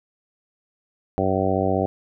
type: harmonic tone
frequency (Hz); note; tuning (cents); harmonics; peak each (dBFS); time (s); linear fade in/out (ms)
95.2; F#2; +50; 1 / 2 / 3 / 4 / 5 / 6 / 7 / 8; -27 / -27 / -27 / -27 / -27 / -27 / -27 / -27; 1.18-1.86; 0
effects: none